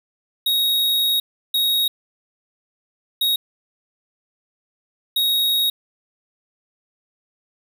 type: tone bursts at uneven times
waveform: square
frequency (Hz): 3770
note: A#7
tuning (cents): +19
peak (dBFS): -17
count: 4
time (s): 0.46-1.2 / 1.54-1.88 / 3.21-3.36 / 5.16-5.7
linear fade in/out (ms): 5
effects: none